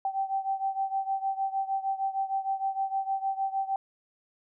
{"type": "beating tone pair", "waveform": "sine", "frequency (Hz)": [775, 781.5], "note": ["G5", "G5"], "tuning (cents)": [-20, -6], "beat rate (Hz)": 6.5, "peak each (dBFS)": [-29, -32], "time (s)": [0.05, 3.76], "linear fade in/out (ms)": 2, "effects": []}